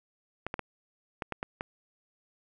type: clicks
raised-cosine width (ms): 0.5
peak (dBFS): -18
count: 7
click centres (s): 0.466 / 0.541 / 0.593 / 1.222 / 1.323 / 1.429 / 1.609
effects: none